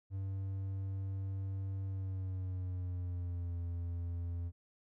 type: tone with pitch glide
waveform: triangle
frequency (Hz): 96.6 to 86.06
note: G2 to F2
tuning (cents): -25 to -25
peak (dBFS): -34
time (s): 0.1-4.52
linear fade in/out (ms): 50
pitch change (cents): -200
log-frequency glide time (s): 1.85-3.58
effects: none